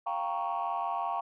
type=chord; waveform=sine; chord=G half-diminished seventh; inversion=third; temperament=equal; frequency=698.5 / 784 / 932.3 / 1108.7 Hz; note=F5 / G5 / Bb5 / Db6; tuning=0 / 0 / 0 / 0 cents; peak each=-34 dBFS; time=0.06-1.21 s; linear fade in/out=10 ms; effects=tanh soft clip ceiling -24 dBFS